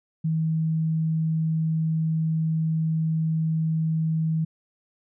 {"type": "tone", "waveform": "sine", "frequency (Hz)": 160, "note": "D#3", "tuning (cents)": 49, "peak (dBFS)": -21, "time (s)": [0.24, 4.45], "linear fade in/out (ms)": 10, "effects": []}